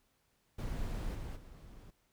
brown noise with level steps, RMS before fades -38 / -42 / -52 dBFS, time 0.58-1.91 s, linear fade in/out 10 ms, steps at 1.14 / 1.35 s, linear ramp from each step 20 ms, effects pink hiss -75 dBFS RMS until 2.12 s

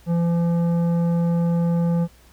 sine tone with tanh clipping, 170.1 Hz, F3, 45 cents flat, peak -19 dBFS, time 0.06-2.08 s, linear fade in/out 50 ms, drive 11 dB, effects added 60 Hz sine -51 dBFS peak until 2.32 s + pink hiss -54 dBFS RMS until 2.32 s

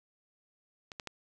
clicks, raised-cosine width 0.2 ms, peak -26 / -22 / -22 dBFS, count 3, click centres 0.918 / 0.998 / 1.073 s, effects none

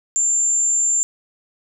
sine tone, 7270 Hz, A#8, 44 cents flat, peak -15 dBFS, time 0.16-1.03 s, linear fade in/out 0 ms, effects none

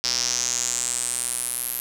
square tone with band-pass filter sweep, 61.4 Hz, B1, 9 cents flat, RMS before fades -26 dBFS, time 0.04-1.8 s, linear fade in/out 0 ms, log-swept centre 5200 to 12000 Hz, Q 5.6, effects none

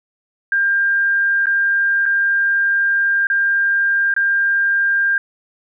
sine tone with dropouts, 1598 Hz, G6, 33 cents sharp, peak -13 dBFS, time 0.52-5.18 s, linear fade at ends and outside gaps 2 ms, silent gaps 1.458-1.468 / 2.056-2.061 / 3.27-3.3 / 4.14-4.164 s, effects none

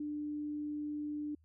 sine tone, 297 Hz, D4, 20 cents sharp, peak -36 dBFS, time 0-1.35 s, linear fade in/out 5 ms, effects added 79 Hz sine -64 dBFS peak until 1.44 s

